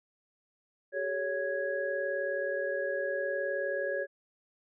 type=tone cluster; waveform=sine; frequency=387.5 / 426.8 / 560 / 1661 Hz; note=G4 / G#4 / C#5 / G#6; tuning=-20 / +47 / +18 / 0 cents; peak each=-38 / -39 / -32 / -36 dBFS; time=0.92-4.07 s; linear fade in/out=50 ms; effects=none